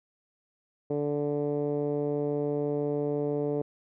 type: tone with low-pass filter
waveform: 10% pulse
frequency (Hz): 146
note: D3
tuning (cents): -10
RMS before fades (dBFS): -29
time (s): 0.9-3.62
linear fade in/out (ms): 5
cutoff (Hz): 460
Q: 2.5
effects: none